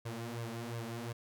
sawtooth tone with flanger, 116.54 Hz, A#2, in tune, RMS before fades -41 dBFS, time 0.05-1.13 s, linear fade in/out 10 ms, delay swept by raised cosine 1.8 to 5.9 ms, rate 2.8 Hz, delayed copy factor +0.8, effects none

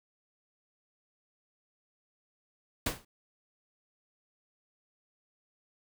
pink noise with exponential decay, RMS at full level -27 dBFS, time 2.86-3.05 s, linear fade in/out 5 ms, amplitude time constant 41 ms, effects none

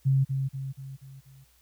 sine tone with echo, 134.9 Hz, C#3, 47 cents flat, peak -19 dBFS, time 0.05-0.25 s, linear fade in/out 20 ms, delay 240 ms, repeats 5, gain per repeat -6 dB, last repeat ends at 1.45 s, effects added 60 Hz sine -64 dBFS peak until 1.61 s + white hiss -64 dBFS RMS until 1.61 s

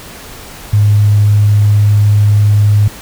sine tone, 103.83 Hz, G#2, in tune, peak -5 dBFS, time 0.73-2.88 s, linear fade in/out 5 ms, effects pink hiss -31 dBFS RMS until 3.01 s

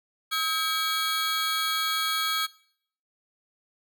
square tone cluster, 1285 / 1603 / 2283 / 3299 / 4337 Hz, E6 / G6 / D7 / G#7 / C#8, -45 / +38 / -50 / -12 / -39 cents, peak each -30 / -36 / -35 / -31 / -33 dBFS, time 0.31-2.47 s, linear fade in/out 20 ms, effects noise-tail reverb RT60 0.6 s tail -20 dB re dry

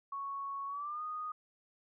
sine tone with pitch glide, 1108.7 to 1237.3 Hz, C#6 to D#6, 0 to -10 cents, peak -37 dBFS, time 0.12-1.32 s, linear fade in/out 5 ms, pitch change +190 cents, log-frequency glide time 0.67-1.03 s, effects none

